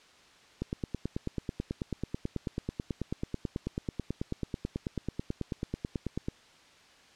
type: click train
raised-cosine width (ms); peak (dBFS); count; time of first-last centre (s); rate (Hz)
3; -19; 53; 0.62-6.284; 9.18
effects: white hiss -58 dBFS RMS until 7.15 s + low-pass 5000 Hz 12 dB/octave